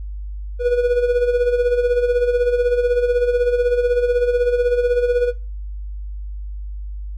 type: tone with tremolo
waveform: triangle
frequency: 486.7 Hz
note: B4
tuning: 25 cents flat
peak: -10 dBFS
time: 0.59-5.33 s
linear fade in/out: 50 ms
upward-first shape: sine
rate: 16 Hz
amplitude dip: 65%
effects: noise-tail reverb RT60 0.3 s tail -20 dB re dry + added 50 Hz sine -26 dBFS peak until 7.17 s